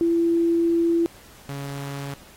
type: tone pair in turn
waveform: sine / sawtooth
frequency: 336.5 / 140.06 Hz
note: E4 / C#3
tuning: +36 / +18 cents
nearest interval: octave + minor third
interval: 1518 cents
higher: first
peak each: -17 / -26 dBFS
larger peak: first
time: 0.01-1.06 / 1.49-2.14 s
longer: first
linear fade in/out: 0 ms
effects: pink hiss -49 dBFS RMS until 2.36 s + AAC 48 kbps